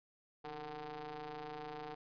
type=ring-modulated tone; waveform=sawtooth; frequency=147.4 Hz; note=D3; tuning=7 cents sharp; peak=-37 dBFS; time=0.44-1.95 s; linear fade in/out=10 ms; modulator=603 Hz; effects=resampled to 11025 Hz